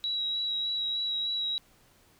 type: tone with vibrato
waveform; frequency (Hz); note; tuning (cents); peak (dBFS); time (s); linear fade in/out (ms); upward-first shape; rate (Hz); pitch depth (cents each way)
sine; 3880; B7; -31; -28; 0.04-1.58; 0; sine; 3.3; 15
effects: pink hiss -62 dBFS RMS until 2.19 s